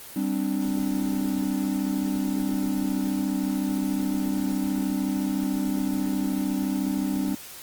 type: chord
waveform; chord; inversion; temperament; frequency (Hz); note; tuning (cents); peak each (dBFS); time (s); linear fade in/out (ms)
triangle; G suspended fourth; none; equal with one note detuned; 196 / 261.6 / 295.4; G3 / C4 / D4; 0 / 0 / +10; -26; 0.16-7.35; 5
effects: white hiss -42 dBFS RMS until 7.62 s + Opus 24 kbps